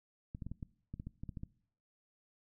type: clicks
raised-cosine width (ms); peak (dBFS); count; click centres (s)
5; -30; 12; 0.349 / 0.422 / 0.466 / 0.516 / 0.628 / 0.94 / 0.999 / 1.07 / 1.235 / 1.292 / 1.372 / 1.434
effects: noise-tail reverb RT60 0.6 s tail -21 dB re dry